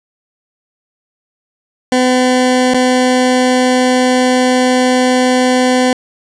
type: tone with dropouts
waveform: 20% pulse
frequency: 253.3 Hz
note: B3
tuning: 44 cents sharp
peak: -4 dBFS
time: 1.92-5.93 s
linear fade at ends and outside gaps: 2 ms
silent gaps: 2.738-2.744 s
effects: resampled to 22050 Hz + 7-bit